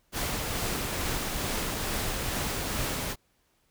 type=noise with tremolo; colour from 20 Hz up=pink; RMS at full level=-30 dBFS; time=0.12-3.16 s; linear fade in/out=50 ms; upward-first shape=triangle; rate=2.3 Hz; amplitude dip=25%; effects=pink hiss -70 dBFS RMS until 3.7 s